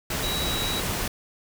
sine tone in noise, 3876 Hz, B7, 33 cents flat, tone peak -29 dBFS, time 0.23-0.8 s, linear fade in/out 5 ms, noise pink, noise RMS -28 dBFS, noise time 0.1-1.08 s, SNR -4 dB, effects none

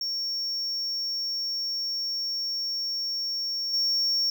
triangle tone with level steps, 5500 Hz, F8, 27 cents flat, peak -26 / -21 dBFS, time 0.01-4.3 s, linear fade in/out 2 ms, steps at 3.73 s, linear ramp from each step 10 ms, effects none

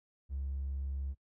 triangle tone, 68.3 Hz, C#2, 25 cents flat, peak -31 dBFS, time 0.29-1.15 s, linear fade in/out 50 ms, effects noise-tail reverb RT60 0.1 s tail -24 dB re dry + tanh soft clip ceiling -31 dBFS

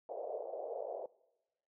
white band-pass noise, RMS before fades -42 dBFS, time 0.09-1.06 s, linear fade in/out 2 ms, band 450 to 670 Hz, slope 48 dB/octave, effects noise-tail reverb RT60 1.0 s tail -22 dB re dry

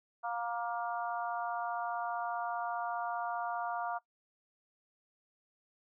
harmonic tone, 235.1 Hz, A#3, 15 cents sharp, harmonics 3 / 4 / 5 / 6, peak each -37 / -39 / -41 / -43 dBFS, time 0.23-3.99 s, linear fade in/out 20 ms, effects noise-tail reverb RT60 0.1 s tail -20 dB re dry

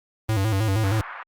square tone with vibrato, 103.3 Hz, G#2, 9 cents flat, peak -20 dBFS, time 0.29-1.01 s, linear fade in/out 0 ms, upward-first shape square, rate 6.4 Hz, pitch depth 110 cents each way
pink band-pass noise, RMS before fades -37 dBFS, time 0.84-1.23 s, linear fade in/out 2 ms, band 920 to 1800 Hz, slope 24 dB/octave
effects Opus 32 kbps

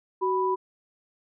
sine tone pair together, 375.3 / 987.8 Hz, F#4 / B5, +25 / 0 cents, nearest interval octave + perfect fourth, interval 1675 cents, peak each -25 dBFS, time 0.21-0.56 s, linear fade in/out 20 ms, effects none

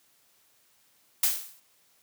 blue noise with exponential decay, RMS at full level -20 dBFS, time 1.23-1.6 s, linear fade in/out 5 ms, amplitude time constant 79 ms, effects white hiss -65 dBFS RMS until 2.02 s + high-pass 80 Hz 12 dB/octave

